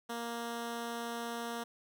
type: tone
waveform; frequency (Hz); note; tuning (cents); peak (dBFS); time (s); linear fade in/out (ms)
10% pulse; 234; A#3; +7; -29; 0.09-1.64; 10
effects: none